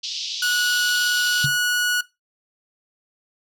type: band-pass noise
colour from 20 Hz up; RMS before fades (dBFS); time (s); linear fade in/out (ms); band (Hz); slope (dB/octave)
white; -29; 0.03-1.46; 10; 2900 to 5600; 48
type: tone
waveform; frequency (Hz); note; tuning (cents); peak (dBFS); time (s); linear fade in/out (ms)
sawtooth; 1463; F#6; -20; -16; 0.42-2.01; 5
type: tone with exponential decay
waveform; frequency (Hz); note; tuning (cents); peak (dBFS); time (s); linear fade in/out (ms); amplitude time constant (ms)
sine; 140.1; C#3; +19; -17; 1.44-1.59; 5; 31
effects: noise-tail reverb RT60 0.2 s tail -17 dB re dry